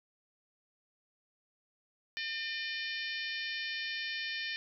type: harmonic tone with a mistuned harmonic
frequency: 603 Hz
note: D5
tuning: 46 cents sharp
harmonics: 3 / 4 / 5 / 6 / 7 / 8 / 9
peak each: -39 / -41 / -43 / -45 / -46 / -47 / -48 dBFS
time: 2.17-4.56 s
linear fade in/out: 0 ms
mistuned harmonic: 8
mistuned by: -28 cents
effects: none